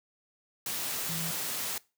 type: tone in noise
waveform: sine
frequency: 164.81 Hz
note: E3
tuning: in tune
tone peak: -36 dBFS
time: 1.09-1.31 s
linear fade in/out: 2 ms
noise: white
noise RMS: -34 dBFS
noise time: 0.66-1.78 s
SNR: -5 dB
effects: noise-tail reverb RT60 0.3 s tail -22 dB re dry + high-pass 100 Hz 12 dB/octave